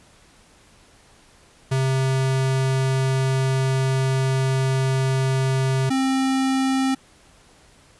square tone pair in turn, 132.6 / 265.2 Hz, C3 / C4, +23 / +23 cents, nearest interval octave, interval 1200 cents, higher second, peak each -19 dBFS, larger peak neither, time 1.71-5.9 / 5.9-6.95 s, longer first, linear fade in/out 10 ms, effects pink hiss -53 dBFS RMS until 7.99 s + resampled to 24000 Hz

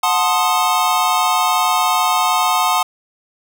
square chord, F# diminished seventh, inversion none, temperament equal with one note detuned, 730.2 / 880 / 1046.5 / 1244.5 Hz, F#5 / A5 / C6 / Eb6, -23 / 0 / 0 / 0 cents, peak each -20 dBFS, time 0.03-2.83 s, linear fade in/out 5 ms, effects none

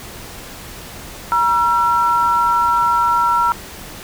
sine tone pair together, 953.2 / 1352 Hz, A#5 / E6, +38 / +43 cents, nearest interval tritone, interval 605 cents, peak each -15 dBFS, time 1.32-3.52 s, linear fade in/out 0 ms, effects pink hiss -34 dBFS RMS until 4.03 s

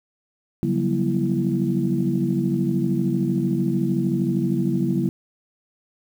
sine tone cluster, 140.1 / 179.4 / 192.5 / 239 / 332.1 Hz, C#3 / F3 / G3 / A#3 / E4, +19 / +47 / -31 / +43 / +13 cents, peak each -25 dBFS, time 0.63-5.09 s, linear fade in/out 0 ms, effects tanh soft clip ceiling -8 dBFS + 8-bit

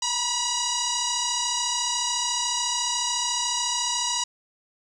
sine tone with frequency modulation, 949 Hz, A#5, 31 cents sharp, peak -23 dBFS, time 0.02-4.24 s, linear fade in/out 5 ms, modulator 966 Hz, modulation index 6.9, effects 10-bit

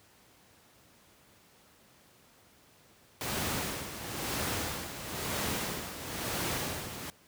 pink noise with tremolo, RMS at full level -32 dBFS, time 3.21-7.1 s, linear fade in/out 0 ms, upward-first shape sine, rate 1 Hz, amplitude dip 65%, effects pink hiss -61 dBFS RMS until 7.27 s + high-pass 80 Hz 12 dB/octave

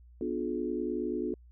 sine chord, B diminished seventh, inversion none, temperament just, 246.9 / 296.3 / 355.6 / 426.7 Hz, B3 / D4 / F4 / Ab4, 0 / +15 / +31 / +47 cents, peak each -36 / -36 / -34 / -37 dBFS, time 0.21-1.34 s, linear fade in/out 2 ms, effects added 60 Hz sine -52 dBFS peak until 1.51 s

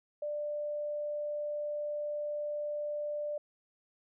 sine tone, 592 Hz, D5, 14 cents sharp, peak -33 dBFS, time 0.22-3.38 s, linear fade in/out 5 ms, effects none

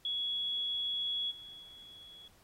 sine tone with level steps, 3359 Hz, G#7, 19 cents sharp, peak -32 / -47 / -50 dBFS, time 0.05-2.28 s, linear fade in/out 2 ms, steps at 1.3 / 1.62 s, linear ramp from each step 20 ms, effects pink hiss -65 dBFS RMS until 2.43 s + AAC 48 kbps

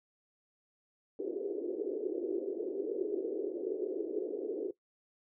white band-pass noise, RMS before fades -36 dBFS, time 1.19-4.71 s, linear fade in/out 5 ms, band 330 to 440 Hz, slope 48 dB/octave, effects noise-tail reverb RT60 0.1 s tail -18 dB re dry

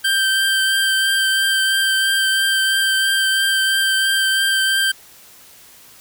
25% pulse tone with vibrato, 1568 Hz, G6, in tune, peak -11 dBFS, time 0.04-4.92 s, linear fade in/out 10 ms, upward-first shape triangle, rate 3 Hz, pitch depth 16 cents each way, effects white hiss -45 dBFS RMS until 6 s

